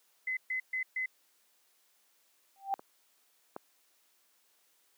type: tone bursts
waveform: sine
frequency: 2035 Hz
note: C7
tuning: 49 cents flat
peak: -31 dBFS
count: 4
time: 0.27-1.06 s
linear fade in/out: 5 ms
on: 100 ms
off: 130 ms
type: tone with exponential growth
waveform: sine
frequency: 784 Hz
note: G5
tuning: in tune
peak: -25 dBFS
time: 2.56-2.74 s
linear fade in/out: 0 ms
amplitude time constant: 37 ms
type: clicks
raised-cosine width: 1 ms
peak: -31 / -24 dBFS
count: 2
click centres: 2.794 / 3.564 s
effects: white hiss -70 dBFS RMS until 4.97 s + high-pass 300 Hz 12 dB/octave